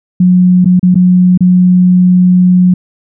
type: tone with dropouts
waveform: sine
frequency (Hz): 181.2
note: F#3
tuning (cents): -36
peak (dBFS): -3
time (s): 0.2-2.74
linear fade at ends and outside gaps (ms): 5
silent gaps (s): 0.646-0.656 / 0.795-0.829 / 0.945-0.955 / 1.376-1.406
effects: none